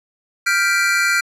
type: chord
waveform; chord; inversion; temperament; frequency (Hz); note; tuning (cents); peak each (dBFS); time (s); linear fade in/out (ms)
square; G dominant seventh; third; equal; 1396.9 / 1568 / 1975.5 / 2349; F6 / G6 / B6 / D7; 0 / 0 / 0 / 0; -19 / -22 / -23 / -21; 0.46-1.21; 10
effects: low-pass 11000 Hz 12 dB/octave